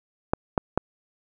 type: clicks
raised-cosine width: 1 ms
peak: -6 dBFS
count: 3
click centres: 0.335 / 0.578 / 0.776 s
effects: none